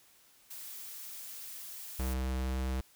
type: noise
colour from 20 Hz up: blue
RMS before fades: -45 dBFS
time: 0.5-2.14 s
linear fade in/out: 10 ms
type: tone with pitch glide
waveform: square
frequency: 64.6 to 64.97 Hz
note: C2 to C2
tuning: -21 to -12 cents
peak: -32 dBFS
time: 1.99-2.81 s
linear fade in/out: 5 ms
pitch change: +9 cents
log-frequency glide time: 2.34-2.54 s
effects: white hiss -63 dBFS RMS until 2.95 s